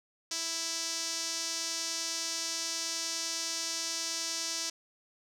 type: tone with band-pass filter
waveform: sawtooth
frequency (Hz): 329.6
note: E4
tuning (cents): 0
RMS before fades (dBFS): -35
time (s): 0.31-4.7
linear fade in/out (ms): 5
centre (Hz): 5700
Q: 3.1
effects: none